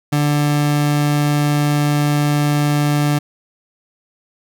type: tone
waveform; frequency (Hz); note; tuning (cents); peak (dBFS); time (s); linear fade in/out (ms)
30% pulse; 146.83; D3; 0; -11; 0.12-3.19; 10
effects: none